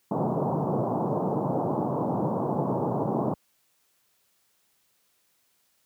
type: band-pass noise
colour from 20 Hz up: pink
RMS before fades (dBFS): -27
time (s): 0.11-3.34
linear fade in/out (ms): 5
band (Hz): 120 to 1000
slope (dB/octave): 48
effects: white hiss -69 dBFS RMS until 5.85 s + high-pass 60 Hz 12 dB/octave